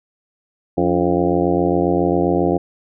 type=harmonic tone with a mistuned harmonic; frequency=87.4 Hz; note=F2; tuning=2 cents sharp; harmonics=1 / 2 / 3 / 4 / 5 / 6 / 7 / 8 / 9; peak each=-28 / -22 / -21 / -19 / -23 / -23 / -30 / -24 / -28 dBFS; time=0.77-2.58 s; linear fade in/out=10 ms; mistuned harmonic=3; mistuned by=+110 cents; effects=none